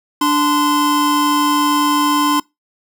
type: tone pair together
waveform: square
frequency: 293.7 / 1033.4 Hz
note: D4 / C6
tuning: 0 / -22 cents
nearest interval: octave + minor seventh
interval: 2178 cents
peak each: -16 dBFS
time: 0.21-2.4 s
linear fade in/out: 5 ms
effects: noise-tail reverb RT60 0.2 s tail -24 dB re dry